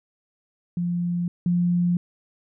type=tone pair in turn; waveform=sine; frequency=174.4 / 175.41 Hz; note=F3 / F3; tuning=-2 / +8 cents; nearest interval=unison; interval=10 cents; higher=second; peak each=-22 / -18 dBFS; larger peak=second; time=0.77-1.28 / 1.46-1.97 s; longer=neither; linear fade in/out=2 ms; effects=none